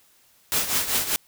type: noise with tremolo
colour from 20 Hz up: white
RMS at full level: -21 dBFS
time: 0.52-1.16 s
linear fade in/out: 0 ms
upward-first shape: triangle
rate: 5.1 Hz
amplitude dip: 75%
effects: white hiss -59 dBFS RMS until 1.27 s